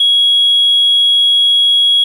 sine tone, 3322 Hz, G#7, in tune, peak -6 dBFS, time 0-2.04 s, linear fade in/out 5 ms, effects tanh soft clip ceiling -3 dBFS + 7-bit

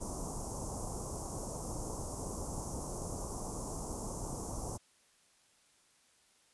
pink band-stop noise, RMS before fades -40 dBFS, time 0-4.78 s, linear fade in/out 20 ms, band 1100 to 5800 Hz, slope 48 dB/octave, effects white hiss -68 dBFS RMS until 6.53 s + resampled to 24000 Hz

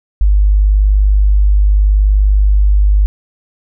sine tone, 50.4 Hz, G1, 49 cents sharp, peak -6 dBFS, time 0.21-3.06 s, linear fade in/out 0 ms, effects none

